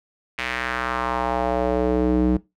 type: tone with band-pass filter sweep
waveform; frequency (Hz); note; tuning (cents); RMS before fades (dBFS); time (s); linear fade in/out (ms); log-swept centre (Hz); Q
square; 62.2; B1; +13; -22; 0.38-2.37; 5; 2300 to 260; 2.1
effects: noise-tail reverb RT60 0.2 s tail -20 dB re dry